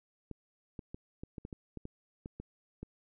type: clicks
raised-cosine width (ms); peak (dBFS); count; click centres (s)
3; -29; 12; 0.313 / 0.792 / 0.945 / 1.235 / 1.382 / 1.451 / 1.528 / 1.773 / 1.854 / 2.259 / 2.4 / 2.83
effects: none